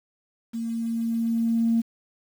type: tone with level ramp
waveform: sine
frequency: 229.3 Hz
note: A#3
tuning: 28 cents flat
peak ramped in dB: -27 to -17 dBFS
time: 0.53-1.82 s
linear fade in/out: 20 ms
effects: tanh soft clip ceiling -13 dBFS + 8-bit